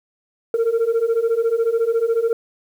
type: beating tone pair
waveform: sine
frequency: 450 / 464 Hz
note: A4 / A#4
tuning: +39 / -8 cents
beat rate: 14 Hz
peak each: -18 / -16 dBFS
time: 0.54-2.33 s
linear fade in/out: 2 ms
effects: tanh soft clip ceiling -13 dBFS + 8-bit